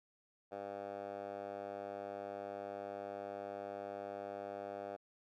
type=tone with band-pass filter; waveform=10% pulse; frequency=100 Hz; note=G2; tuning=35 cents sharp; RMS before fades=-45 dBFS; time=0.51-4.97 s; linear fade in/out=20 ms; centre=690 Hz; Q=2.6; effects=none